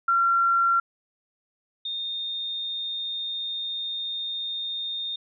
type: tone pair in turn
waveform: sine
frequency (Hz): 1370 / 3657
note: F6 / A#7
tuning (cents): -34 / -34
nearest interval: octave + perfect fourth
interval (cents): 1700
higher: second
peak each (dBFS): -18 / -28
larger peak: first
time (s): 0.08-0.8 / 1.85-5.16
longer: second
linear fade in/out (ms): 5
effects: none